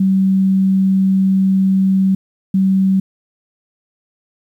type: tone pair in turn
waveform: sine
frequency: 191.3 / 191.3 Hz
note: G3 / G3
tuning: -42 / -42 cents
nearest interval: unison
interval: 0 cents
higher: neither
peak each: -10 dBFS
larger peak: neither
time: 0-2.15 / 2.54-3 s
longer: first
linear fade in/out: 5 ms
effects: 8-bit